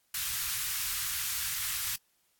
white band-stop noise, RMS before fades -33 dBFS, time 0.14-1.96 s, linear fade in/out 5 ms, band 120 to 1200 Hz, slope 24 dB/octave, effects white hiss -72 dBFS RMS until 2.39 s + AAC 64 kbps

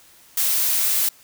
blue noise, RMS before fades -20 dBFS, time 0.37-1.09 s, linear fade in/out 5 ms, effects white hiss -51 dBFS RMS until 1.23 s

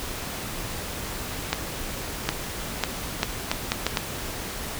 accelerating click train, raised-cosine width 0.2 ms, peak -4 dBFS, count 8, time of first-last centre 1.53-3.972 s, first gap 760 ms, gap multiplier 0.72, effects pink hiss -33 dBFS RMS until 4.79 s

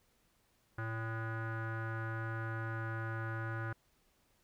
square tone with low-pass filter, 112.4 Hz, A2, 37 cents sharp, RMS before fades -39 dBFS, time 0.78-3.73 s, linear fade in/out 5 ms, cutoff 1500 Hz, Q 6.5, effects pink hiss -73 dBFS RMS until 4.43 s

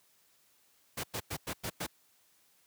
pink noise bursts, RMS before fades -36 dBFS, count 6, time 0.97-1.867 s, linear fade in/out 10 ms, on 67 ms, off 99 ms, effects white hiss -68 dBFS RMS until 2.66 s + high-pass 80 Hz 12 dB/octave

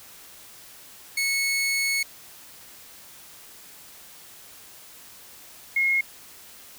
sawtooth / sine tone pair in turn, 2200 / 2157 Hz, C#7 / C#7, -14 / -48 cents, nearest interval unison, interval 34 cents, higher first, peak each -19 dBFS, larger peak neither, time 1.17-2.03 / 5.76-6.01 s, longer first, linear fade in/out 5 ms, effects white hiss -47 dBFS RMS until 6.78 s

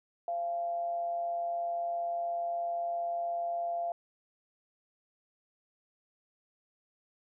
sine tone with amplitude modulation, 687 Hz, F5, 29 cents flat, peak -29 dBFS, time 0.28-3.92 s, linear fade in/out 2 ms, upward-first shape sine, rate 157 Hz, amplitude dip 35%, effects none

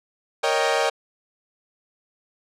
sawtooth chord, Eb dominant seventh, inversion second, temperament equal, 466.2 / 554.4 / 622.3 / 784 Hz, Bb4 / Db5 / Eb5 / G5, 0 / 0 / 0 / 0 cents, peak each -21 dBFS, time 0.43-0.9 s, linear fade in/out 10 ms, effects low-pass 7000 Hz 12 dB/octave

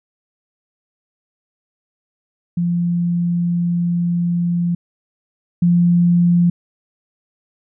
sine tone pair in turn, 173.1 / 173.75 Hz, F3 / F3, -15 / -9 cents, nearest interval unison, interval 6 cents, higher second, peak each -15 / -10 dBFS, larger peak second, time 2.57-4.75 / 5.62-6.5 s, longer first, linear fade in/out 5 ms, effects none

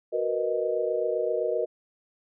sine chord, B major seventh, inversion second, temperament equal, 370 / 466.2 / 493.9 / 622.3 Hz, F#4 / A#4 / B4 / D#5, 0 / 0 / 0 / 0 cents, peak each -32 / -28 / -31 / -29 dBFS, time 0.12-1.66 s, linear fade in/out 20 ms, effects none

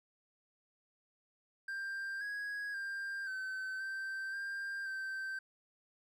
triangle tone with pitch steps, 1586 / 1657 / 1592 / 1532 / 1560 / 1592 / 1556 Hz, G6 / G#6 / G6 / G6 / G6 / G6 / G6, +20 / -4 / +26 / -40 / -9 / +26 / -13 cents, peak -36 dBFS, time 1.68-5.39 s, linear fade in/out 5 ms, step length 530 ms, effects none

